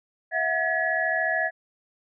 sine tone cluster, 653 / 727 / 1696 / 1928 Hz, E5 / F#5 / G#6 / B6, -17 / -31 / +36 / -42 cents, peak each -28 / -30 / -25 / -30 dBFS, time 0.31-1.51 s, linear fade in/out 50 ms, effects none

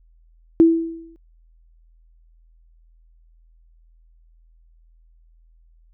sine tone with exponential decay, 329.6 Hz, E4, in tune, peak -6 dBFS, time 0.6-1.16 s, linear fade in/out 0 ms, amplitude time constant 120 ms, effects added 41 Hz sine -51 dBFS peak until 5.93 s

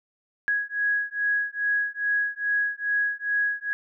sine beating tone pair, 1661.2 / 1663.6 Hz, G#6 / G#6, 0 / +2 cents, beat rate 2.4 Hz, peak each -26 dBFS, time 0.48-3.73 s, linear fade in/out 0 ms, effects none

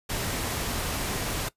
pink noise, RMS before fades -30 dBFS, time 0.09-1.49 s, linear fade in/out 10 ms, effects noise-tail reverb RT60 0.1 s tail -19 dB re dry + resampled to 32000 Hz

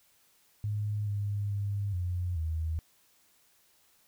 sine tone with pitch steps, 104.6 / 102.1 / 101 / 89.2 / 80 Hz, G#2 / G#2 / G#2 / F2 / D#2, +13 / -29 / -48 / +37 / +49 cents, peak -29 dBFS, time 0.64-2.79 s, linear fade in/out 0 ms, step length 430 ms, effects white hiss -66 dBFS RMS until 4.07 s

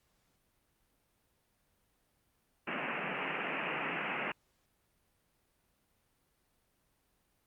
white band-pass noise, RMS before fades -37 dBFS, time 2.67-4.32 s, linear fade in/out 5 ms, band 140 to 2800 Hz, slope 96 dB/octave, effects pink hiss -75 dBFS RMS until 7.46 s + Opus 48 kbps

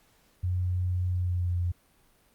sine tone with pitch glide, 90.4 to 87.98 Hz, F#2 to F2, -40 to +13 cents, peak -25 dBFS, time 0.43-1.72 s, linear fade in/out 10 ms, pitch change -47 cents, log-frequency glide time 1.07-1.6 s, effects pink hiss -64 dBFS RMS until 2.34 s + Opus 48 kbps

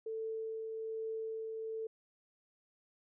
sine tone with tremolo, 444.1 Hz, A4, 16 cents sharp, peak -36 dBFS, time 0.06-1.87 s, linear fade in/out 5 ms, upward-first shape triangle, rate 1.2 Hz, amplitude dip 30%, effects none

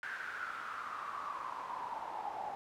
pink noise with band-pass filter sweep, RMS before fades -42 dBFS, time 0.03-2.55 s, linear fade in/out 0 ms, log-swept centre 1600 to 780 Hz, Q 8.8, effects none

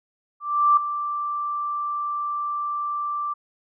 sine tone with ADSR envelope, 1174.7 Hz, D6, in tune, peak -12 dBFS, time 0.4-3.34 s, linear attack 370 ms, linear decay 4 ms, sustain -12 dB, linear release 14 ms, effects none

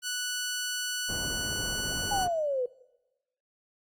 10% pulse tone, 1480 Hz, F#6, in tune, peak -22 dBFS, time 0.02-2.28 s, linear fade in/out 50 ms
pink low-pass noise, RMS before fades -38 dBFS, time 1.08-2.29 s, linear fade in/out 20 ms, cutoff 840 Hz, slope 12 dB/octave
sine exponential sweep, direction down, 830.6 to 483.1 Hz, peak -26 dBFS, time 2.11-2.66 s, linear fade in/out 5 ms
effects noise-tail reverb RT60 1.0 s tail -22 dB re dry + Opus 48 kbps

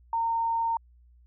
sine tone, 917 Hz, A#5, 29 cents flat, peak -24 dBFS, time 0.13-0.77 s, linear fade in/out 2 ms, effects added 60 Hz sine -54 dBFS peak until 1.26 s

